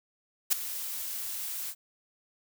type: noise with ADSR envelope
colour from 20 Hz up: blue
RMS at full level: -21 dBFS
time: 0.5-1.75 s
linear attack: 24 ms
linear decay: 8 ms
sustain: -15 dB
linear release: 60 ms
effects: none